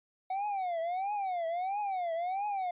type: tone with vibrato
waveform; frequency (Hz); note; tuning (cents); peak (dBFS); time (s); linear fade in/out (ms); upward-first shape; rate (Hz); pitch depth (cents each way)
triangle; 740; F#5; 0; -29; 0.3-2.71; 5; triangle; 1.5; 230
effects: resampled to 8000 Hz